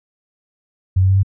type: tone with pitch steps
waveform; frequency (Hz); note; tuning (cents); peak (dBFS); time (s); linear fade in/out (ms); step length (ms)
sine; 93.2 / 94.66 / 96.15 / 97.66; F#2 / F#2 / G2 / G2; +13 / +40 / -33 / -6; -10; 0.96-1.232; 10; 68
effects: none